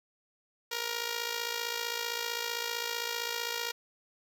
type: tone with amplitude modulation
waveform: 5% pulse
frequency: 470.9 Hz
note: A#4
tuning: 18 cents sharp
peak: -18 dBFS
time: 0.71-3.72 s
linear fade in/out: 10 ms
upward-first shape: sine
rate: 55.5 Hz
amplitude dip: 65%
effects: none